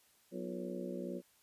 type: harmonic tone with a mistuned harmonic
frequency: 61.74 Hz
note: B1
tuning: in tune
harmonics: 3 / 4 / 5 / 6 / 7 / 8 / 9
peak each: -44 / -45 / -54 / -44 / -50 / -49 / -47 dBFS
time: 0.31-1.22 s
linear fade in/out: 50 ms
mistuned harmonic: 6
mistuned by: -87 cents
effects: white hiss -69 dBFS RMS until 1.42 s + resampled to 32000 Hz